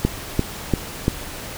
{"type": "click train", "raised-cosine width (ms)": 3, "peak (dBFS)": -3, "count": 4, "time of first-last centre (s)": [0.05, 1.081], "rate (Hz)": 2.91, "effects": ["pink hiss -33 dBFS RMS until 1.57 s"]}